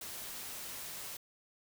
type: noise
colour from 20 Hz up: white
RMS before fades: -44 dBFS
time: 0.01-1.17 s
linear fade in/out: 5 ms
effects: none